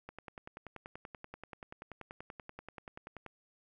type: click train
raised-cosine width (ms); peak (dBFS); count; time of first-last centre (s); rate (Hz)
0.5; -30; 34; 0.09-3.263; 10.4
effects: 12-bit